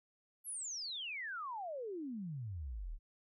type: exponential sweep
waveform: sine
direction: down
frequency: 11840 to 32.7 Hz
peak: -40 dBFS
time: 0.44-2.99 s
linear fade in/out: 50 ms
effects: none